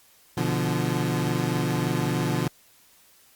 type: chord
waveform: 25% pulse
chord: B diminished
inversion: none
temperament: equal with one note detuned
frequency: 123.47 / 146.83 / 172.11 Hz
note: B2 / D3 / F3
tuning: 0 / 0 / -25 cents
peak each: -24 dBFS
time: 0.37-2.48 s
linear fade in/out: 5 ms
effects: white hiss -57 dBFS RMS until 3.35 s + Opus 48 kbps